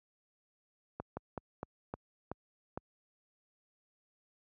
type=slowing click train; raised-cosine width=1 ms; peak=-24 dBFS; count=7; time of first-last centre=1-2.775 s; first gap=170 ms; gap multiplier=1.22; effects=high-pass 60 Hz 12 dB/octave